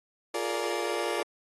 30% pulse chord, Bb dominant seventh, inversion second, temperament just, 349.6 / 419.5 / 466.2 / 582.7 Hz, F4 / Ab4 / Bb4 / D5, +2 / +17 / 0 / -14 cents, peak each -32 dBFS, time 0.34-1.23 s, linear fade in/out 5 ms, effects AAC 32 kbps

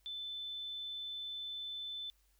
sine tone, 3520 Hz, A7, in tune, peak -40 dBFS, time 0.06-2.1 s, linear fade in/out 0 ms, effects added 50 Hz sine -70 dBFS peak until 2.39 s + white hiss -75 dBFS RMS until 2.39 s

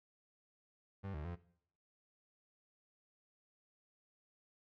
30% pulse tone with pitch steps, 98 / 75.2 / 86.6 Hz, G2 / D2 / F2, 0 / +42 / -14 cents, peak -39 dBFS, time 1.03-1.36 s, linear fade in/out 20 ms, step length 110 ms, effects noise-tail reverb RT60 0.6 s tail -17 dB re dry + low-pass 2000 Hz 12 dB/octave

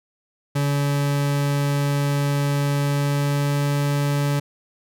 40% pulse tone with pitch glide, 142.6 to 143.43 Hz, C#3 to D3, +49 to -41 cents, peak -18 dBFS, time 0.55-4.4 s, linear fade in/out 10 ms, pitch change +10 cents, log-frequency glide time 2.75-3.67 s, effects none

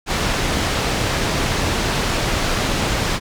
pink low-pass noise, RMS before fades -20 dBFS, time 0.06-3.2 s, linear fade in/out 50 ms, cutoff 6200 Hz, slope 12 dB/octave, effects none

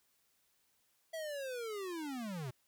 square linear sweep, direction down, 659.3 to 118 Hz, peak -40 dBFS, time 1.13-2.51 s, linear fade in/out 10 ms, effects white hiss -75 dBFS RMS until 2.67 s

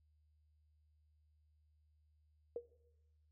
sine tone with exponential decay, 474 Hz, A#4, 29 cents sharp, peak -35 dBFS, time 2.56-2.66 s, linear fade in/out 2 ms, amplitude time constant 20 ms, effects noise-tail reverb RT60 1.0 s tail -19 dB re dry + added 76 Hz sine -70 dBFS peak until 3.31 s

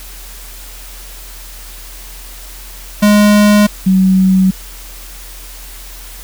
square / sine tone pair in turn, 207.7 / 188.59 Hz, G#3 / F#3, 0 / +33 cents, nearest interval major second, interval 167 cents, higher first, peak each -6 dBFS, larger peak neither, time 3.02-3.67 / 3.86-4.51 s, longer neither, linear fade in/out 10 ms, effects added 42 Hz sine -31 dBFS peak until 6.23 s + white hiss -34 dBFS RMS until 6.23 s

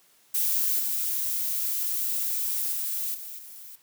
violet noise with level steps, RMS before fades -25 / -28 / -30 / -39 / -44 dBFS, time 0.34-3.76 s, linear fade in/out 10 ms, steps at 0.79 / 2.72 / 3.14 / 3.38 s, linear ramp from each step 10 ms, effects white hiss -61 dBFS RMS until 3.82 s + high-pass 100 Hz 12 dB/octave

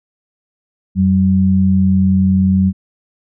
sine tone pair together, 89.38 / 190 Hz, F2 / F#3, +41 / +46 cents, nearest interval octave + minor second, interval 1305 cents, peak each -15 / -10 dBFS, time 0.95-2.73 s, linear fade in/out 50 ms, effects none

